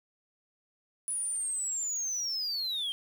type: linear sweep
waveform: sine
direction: down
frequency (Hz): 9956 to 3136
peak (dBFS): -28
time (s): 1.08-2.92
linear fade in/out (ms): 0
effects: tanh soft clip ceiling -29 dBFS + 9-bit